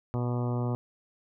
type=harmonic tone with a mistuned harmonic; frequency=122.1 Hz; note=B2; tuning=19 cents flat; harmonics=1 / 2 / 3 / 4 / 5 / 6 / 7 / 8 / 9 / 10; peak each=-28 / -34 / -38 / -40 / -42 / -44 / -45 / -46 / -47 / -48 dBFS; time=0.14-0.75 s; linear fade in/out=0 ms; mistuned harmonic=1; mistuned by=-15 cents; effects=none